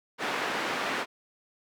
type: band-pass noise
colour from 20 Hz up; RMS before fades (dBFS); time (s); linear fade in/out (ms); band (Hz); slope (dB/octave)
white; -31; 0.18-1.06; 50; 250 to 1900; 12
effects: none